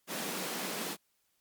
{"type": "high-pass noise", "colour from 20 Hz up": "pink", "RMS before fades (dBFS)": -37, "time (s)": [0.07, 0.97], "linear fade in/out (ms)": 50, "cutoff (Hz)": 170, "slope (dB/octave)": 48, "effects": ["white hiss -75 dBFS RMS until 1.4 s", "MP3 96 kbps"]}